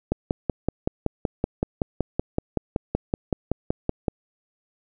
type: click train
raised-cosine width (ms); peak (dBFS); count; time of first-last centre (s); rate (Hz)
2; -8; 22; 0.12-4.082; 5.3
effects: none